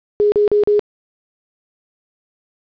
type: tone bursts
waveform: sine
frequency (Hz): 415.3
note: G#4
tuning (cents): 0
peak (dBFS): -10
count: 4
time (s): 0.2-0.794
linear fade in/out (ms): 0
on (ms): 120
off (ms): 38
effects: resampled to 11025 Hz + 8-bit